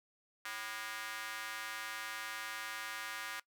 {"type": "tone with high-pass filter", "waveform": "square", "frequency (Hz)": 110, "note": "A2", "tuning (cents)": 0, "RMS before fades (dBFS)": -43, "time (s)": [0.45, 3.4], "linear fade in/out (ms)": 5, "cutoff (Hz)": 1500, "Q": 1.8, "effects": ["noise-tail reverb RT60 0.1 s tail -20 dB re dry"]}